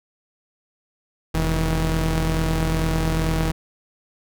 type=tone pair together; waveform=sawtooth; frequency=42.31 / 160.3 Hz; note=E1 / E3; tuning=+46 / -48 cents; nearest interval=octave + major seventh; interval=2306 cents; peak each=-18 dBFS; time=1.34-3.52 s; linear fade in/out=10 ms; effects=none